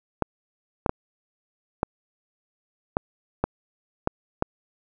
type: clicks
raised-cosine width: 1 ms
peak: -7 dBFS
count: 8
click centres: 0.223 / 0.862 / 0.894 / 1.831 / 2.969 / 3.44 / 4.074 / 4.424 s
effects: none